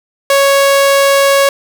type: tone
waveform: sawtooth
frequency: 554.4 Hz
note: C#5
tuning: in tune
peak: -3 dBFS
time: 0.3-1.49 s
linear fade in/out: 2 ms
effects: none